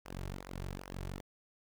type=tone with flanger; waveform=sawtooth; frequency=46.45 Hz; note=F#1; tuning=7 cents sharp; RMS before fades=-43 dBFS; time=0.05-1.21 s; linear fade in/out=10 ms; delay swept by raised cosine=0.24 to 4.14 ms; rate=2.5 Hz; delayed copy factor=-0.8; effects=12-bit